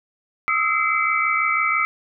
sine tone cluster, 1253 / 1319 / 2069 / 2294 Hz, D#6 / E6 / C7 / D7, +12 / +1 / -20 / -41 cents, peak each -23 dBFS, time 0.48-1.85 s, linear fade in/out 0 ms, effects none

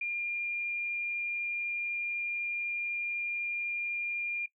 sine tone, 2404 Hz, D7, 40 cents sharp, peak -31 dBFS, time 0.01-4.46 s, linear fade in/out 5 ms, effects noise-tail reverb RT60 0.1 s tail -17 dB re dry

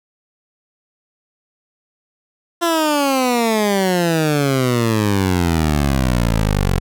15% pulse exponential sweep, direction down, 346.2 to 44.23 Hz, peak -8 dBFS, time 2.61-6.8 s, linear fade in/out 20 ms, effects none

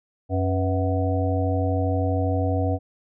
harmonic tone with a mistuned harmonic, 92.5 Hz, F#2, in tune, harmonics 1 / 3 / 5 / 7 / 8, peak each -22 / -27 / -29 / -30 / -31 dBFS, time 0.29-2.79 s, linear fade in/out 50 ms, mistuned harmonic 5, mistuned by +100 cents, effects none

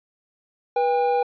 triangle tone pair together, 487 / 802 Hz, B4 / G5, -24 / +39 cents, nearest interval major sixth, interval 863 cents, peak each -19 dBFS, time 0.76-1.23 s, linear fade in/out 5 ms, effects resampled to 11025 Hz

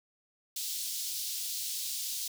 pink high-pass noise, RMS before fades -36 dBFS, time 0.56-2.28 s, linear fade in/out 5 ms, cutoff 3800 Hz, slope 24 dB/octave, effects none

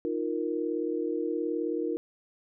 sine chord, Eb suspended second, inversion none, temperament just, 311.1 / 350 / 466.7 Hz, Eb4 / F4 / Bb4, 0 / +4 / +2 cents, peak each -32 dBFS, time 0.05-1.97 s, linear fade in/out 0 ms, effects none

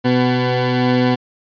20% pulse tone pair together, 125.58 / 250 Hz, B2 / B3, +29 / +21 cents, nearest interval octave, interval 1192 cents, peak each -12 dBFS, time 0.04-1.16 s, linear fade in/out 20 ms, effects resampled to 11025 Hz

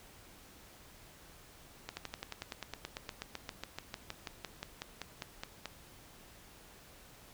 slowing click train, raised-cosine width 0.2 ms, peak -22 dBFS, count 28, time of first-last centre 1.89-5.657 s, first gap 80 ms, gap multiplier 1.04, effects pink hiss -57 dBFS RMS until 7.33 s

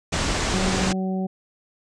pink low-pass noise, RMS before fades -24 dBFS, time 0.12-0.93 s, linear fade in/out 10 ms, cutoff 8300 Hz, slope 48 dB/octave
harmonic tone, 188.5 Hz, F#3, 32 cents sharp, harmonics 1 / 2 / 3 / 4, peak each -23 / -32 / -36 / -35 dBFS, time 0.53-1.27 s, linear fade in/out 10 ms
effects none

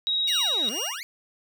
sine tone with vibrato, 3809 Hz, A#7, 37 cents sharp, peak -22 dBFS, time 0.07-0.69 s, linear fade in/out 0 ms, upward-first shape square, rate 18 Hz, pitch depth 12 cents each way
25% pulse tone with tremolo, 2840 Hz, F7, 28 cents sharp, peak -23 dBFS, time 0.27-1 s, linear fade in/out 5 ms, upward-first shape sine, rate 2.3 Hz, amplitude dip 90%
25% pulse exponential two-way sweep, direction down then up, 2349 to 196 to 2349 Hz, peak -30 dBFS, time 0.28-1.03 s, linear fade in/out 0 ms, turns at 0.69 s
effects none

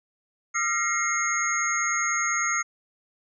sine tone cluster, 1216 / 1366 / 1908 / 2126 / 6550 Hz, D#6 / F6 / A#6 / C7 / G#8, -40 / -39 / +40 / +27 / -25 cents, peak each -32 / -28 / -33 / -28 / -28 dBFS, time 0.54-2.63 s, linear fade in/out 20 ms, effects none

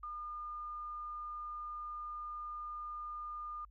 sine tone with quantisation, 1211 Hz, D#6, 47 cents flat, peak -40 dBFS, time 0.03-3.65 s, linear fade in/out 5 ms, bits 10, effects added 50 Hz sine -57 dBFS peak until 3.7 s + low-pass 2000 Hz 12 dB/octave

